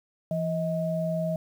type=tone pair together; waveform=sine; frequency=167.8 / 634 Hz; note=E3 / D#5; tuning=+31 / +32 cents; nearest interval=octave + major seventh; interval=2301 cents; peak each=-28 dBFS; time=0.31-1.36 s; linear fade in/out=2 ms; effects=9-bit